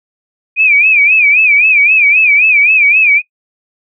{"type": "tone with vibrato", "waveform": "sine", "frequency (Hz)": 2429, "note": "D#7", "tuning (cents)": -42, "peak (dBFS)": -5, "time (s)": [0.56, 3.22], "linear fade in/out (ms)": 50, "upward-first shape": "sine", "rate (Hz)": 3.8, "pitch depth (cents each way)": 130, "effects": ["noise-tail reverb RT60 0.1 s tail -20 dB re dry"]}